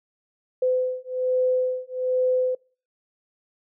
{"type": "beating tone pair", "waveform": "sine", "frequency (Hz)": [508, 509.2], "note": ["B4", "C5"], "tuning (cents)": [49, -47], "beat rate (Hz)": 1.2, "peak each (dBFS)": -24, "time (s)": [0.62, 2.55], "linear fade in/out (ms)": 5, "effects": ["noise-tail reverb RT60 0.4 s tail -25 dB re dry"]}